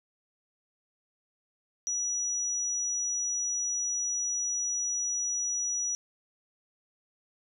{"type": "tone", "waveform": "sine", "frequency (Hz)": 5850, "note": "F#8", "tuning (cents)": -21, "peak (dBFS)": -28, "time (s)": [1.87, 5.95], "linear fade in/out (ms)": 0, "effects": []}